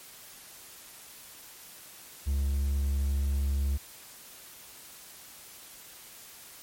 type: tone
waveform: triangle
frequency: 69.3 Hz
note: C#2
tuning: in tune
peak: -23 dBFS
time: 2.26-3.78 s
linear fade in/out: 20 ms
effects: white hiss -49 dBFS RMS until 6.62 s + MP3 64 kbps